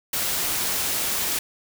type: noise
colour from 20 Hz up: white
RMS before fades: -25 dBFS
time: 0.13-1.39 s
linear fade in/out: 5 ms
effects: none